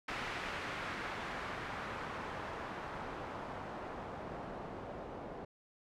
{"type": "noise with low-pass filter sweep", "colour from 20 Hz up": "white", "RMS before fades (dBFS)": -43, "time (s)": [0.08, 5.45], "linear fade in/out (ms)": 5, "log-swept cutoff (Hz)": [2100, 640], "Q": 1, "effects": []}